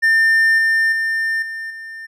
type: tone with level steps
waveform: triangle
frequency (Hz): 1800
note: A6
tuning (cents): +39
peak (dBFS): -9 / -11 / -15 / -23 / -28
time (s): 0.02-2.07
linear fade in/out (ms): 20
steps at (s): 0.58 / 0.92 / 1.42 / 1.7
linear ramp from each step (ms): 5
effects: none